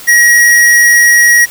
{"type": "tone", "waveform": "square", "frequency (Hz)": 1901, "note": "A#6", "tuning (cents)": 33, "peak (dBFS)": -4, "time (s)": [0.07, 1.46], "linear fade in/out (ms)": 20, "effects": ["white hiss -30 dBFS RMS until 1.5 s"]}